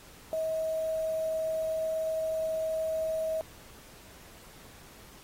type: tone with quantisation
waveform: sine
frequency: 639 Hz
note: D#5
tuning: 46 cents sharp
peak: -28 dBFS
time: 0.33-3.41 s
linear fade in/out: 0 ms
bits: 8
effects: pink hiss -53 dBFS RMS until 5.23 s + AAC 48 kbps